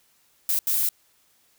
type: noise bursts at uneven times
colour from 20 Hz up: violet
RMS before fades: -23 dBFS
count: 2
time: 0.49-0.59 / 0.67-0.89 s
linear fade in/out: 2 ms
effects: white hiss -63 dBFS RMS until 1.58 s